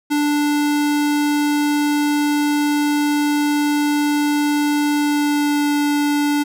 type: tone with pitch glide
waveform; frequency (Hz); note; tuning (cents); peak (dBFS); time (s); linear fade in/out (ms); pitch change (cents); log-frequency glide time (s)
square; 293.7 to 291.7; D4 to D4; 0 to -12; -16; 0.1-6.44; 20; -12; 4.97-5.73
effects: none